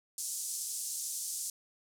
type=band-pass noise; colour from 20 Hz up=pink; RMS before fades=-38 dBFS; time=0.18-1.5 s; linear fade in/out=2 ms; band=6200 to 11000 Hz; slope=24 dB/octave; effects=none